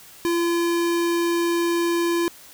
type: tone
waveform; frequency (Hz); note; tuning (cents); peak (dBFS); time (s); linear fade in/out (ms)
square; 341.2; F4; -40; -20; 0.25-2.28; 0
effects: white hiss -46 dBFS RMS until 2.53 s